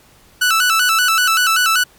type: tone with vibrato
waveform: sawtooth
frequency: 1398 Hz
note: F6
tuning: 1 cent sharp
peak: -8 dBFS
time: 0.41-1.84 s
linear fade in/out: 10 ms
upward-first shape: square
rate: 5.2 Hz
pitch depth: 100 cents each way
effects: pink hiss -49 dBFS RMS until 1.98 s + MP3 96 kbps